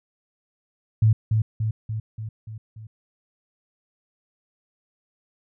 sine tone with echo, 109.5 Hz, A2, 8 cents flat, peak -13 dBFS, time 1.02-1.13 s, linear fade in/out 5 ms, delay 290 ms, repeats 6, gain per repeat -4 dB, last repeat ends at 2.87 s, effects none

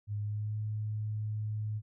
sine tone with pitch glide, 103.83 to 107 Hz, G#2 to A2, 0 to -48 cents, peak -32 dBFS, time 0.07-1.82 s, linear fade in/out 50 ms, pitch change +52 cents, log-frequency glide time 0.19-0.57 s, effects none

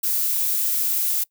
violet noise, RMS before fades -22 dBFS, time 0.03-1.24 s, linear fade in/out 10 ms, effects noise-tail reverb RT60 0.1 s tail -23 dB re dry

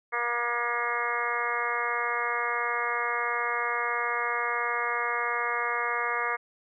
harmonic tone, 238.5 Hz, A#3, 40 cents sharp, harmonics 2 / 3 / 4 / 5 / 6 / 7 / 8 / 9, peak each -36 / -37 / -35 / -31 / -37 / -34 / -36 / -33 dBFS, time 0.12-6.37 s, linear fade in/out 20 ms, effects none

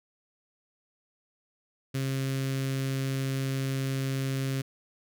sawtooth tone with notch filter, 134.3 Hz, C3, 46 cents sharp, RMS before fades -30 dBFS, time 1.94-4.62 s, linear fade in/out 10 ms, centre 850 Hz, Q 0.74, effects none

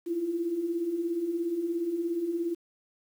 sine beating tone pair, 324.4 / 341.4 Hz, E4 / F4, -28 / -39 cents, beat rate 17 Hz, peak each -36 / -28 dBFS, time 0.06-2.55 s, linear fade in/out 20 ms, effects 9-bit

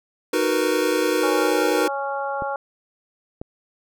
square chord, B major seventh, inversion first, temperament equal with one note detuned, 311.1 / 370 / 463.7 / 493.9 Hz, D#4 / F#4 / A#4 / B4, 0 / 0 / -9 / 0 cents, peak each -25 dBFS, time 0.33-1.88 s, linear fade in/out 5 ms
harmonic tone, 277.2 Hz, C#4, in tune, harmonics 2 / 3 / 4 / 5, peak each -28 / -27 / -33 / -31 dBFS, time 1.23-2.56 s, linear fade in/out 2 ms
clicks, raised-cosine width 2 ms, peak -18 dBFS, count 2, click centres 2.422 / 3.415 s
effects none

